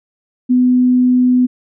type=tone; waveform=sine; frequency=250.5 Hz; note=B3; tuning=25 cents sharp; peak=-8 dBFS; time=0.49-1.47 s; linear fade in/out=20 ms; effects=none